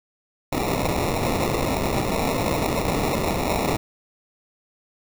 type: noise with sample-and-hold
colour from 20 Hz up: white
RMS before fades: -23 dBFS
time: 0.52-3.77 s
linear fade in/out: 5 ms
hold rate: 1575 Hz
effects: none